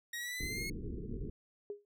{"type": "exponential sweep", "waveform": "sawtooth", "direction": "up", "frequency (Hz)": [1876, 2184], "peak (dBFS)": -35, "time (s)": [0.13, 0.7], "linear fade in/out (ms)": 5}
{"type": "low-pass noise", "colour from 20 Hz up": "pink", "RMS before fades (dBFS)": -41, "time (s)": [0.4, 1.3], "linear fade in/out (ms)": 5, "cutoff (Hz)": 450, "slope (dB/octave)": 96}
{"type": "tone with exponential decay", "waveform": "sine", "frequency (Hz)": 410, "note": "G#4", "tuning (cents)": -22, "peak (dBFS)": -35, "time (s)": [1.7, 1.85], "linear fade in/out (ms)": 1, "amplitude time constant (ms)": 32}
{"effects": []}